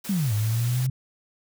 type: noise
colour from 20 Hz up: white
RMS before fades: -37 dBFS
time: 0.04-0.87 s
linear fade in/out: 10 ms
type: linear two-way sweep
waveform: sine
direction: down then up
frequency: 207.7 to 103.9 to 132.2 Hz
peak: -21 dBFS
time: 0.09-0.9 s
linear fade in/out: 5 ms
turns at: 0.33 s
effects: none